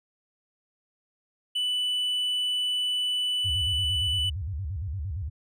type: tone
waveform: triangle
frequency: 2980 Hz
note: F#7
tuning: 12 cents sharp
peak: -23 dBFS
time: 1.55-4.3 s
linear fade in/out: 10 ms
type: tone with vibrato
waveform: sine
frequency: 84.2 Hz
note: E2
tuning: 37 cents sharp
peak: -29 dBFS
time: 3.44-5.3 s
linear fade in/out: 20 ms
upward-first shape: square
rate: 8.7 Hz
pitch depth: 260 cents each way
effects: none